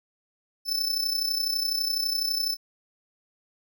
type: tone with amplitude modulation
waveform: 45% pulse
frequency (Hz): 5274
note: E8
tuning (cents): 0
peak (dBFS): -22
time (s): 0.65-2.57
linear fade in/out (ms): 50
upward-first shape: sine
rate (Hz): 32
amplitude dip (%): 65
effects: none